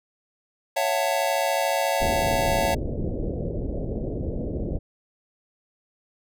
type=chord; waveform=square; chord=F# minor seventh; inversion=second; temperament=just; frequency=555 / 666 / 740 / 888 Hz; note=C#5 / E5 / F#5 / A5; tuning=+2 / +18 / 0 / +16 cents; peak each=-27 / -27 / -29 / -29 dBFS; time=0.76-2.75 s; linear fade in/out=10 ms
type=low-pass noise; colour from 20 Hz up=pink; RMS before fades=-28 dBFS; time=2-4.79 s; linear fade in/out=20 ms; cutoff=590 Hz; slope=48 dB/octave
effects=none